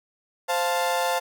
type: chord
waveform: 35% pulse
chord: F major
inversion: second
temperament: equal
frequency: 523.3 / 698.5 / 880 Hz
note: C5 / F5 / A5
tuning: 0 / 0 / 0 cents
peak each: -25 dBFS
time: 0.48-1.2 s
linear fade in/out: 20 ms
effects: none